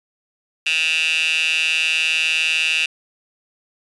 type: tone with high-pass filter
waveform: 15% pulse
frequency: 159.8 Hz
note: D#3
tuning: 47 cents sharp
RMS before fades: -19 dBFS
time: 0.66-2.86 s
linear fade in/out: 5 ms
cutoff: 2700 Hz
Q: 7.2
effects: resampled to 22050 Hz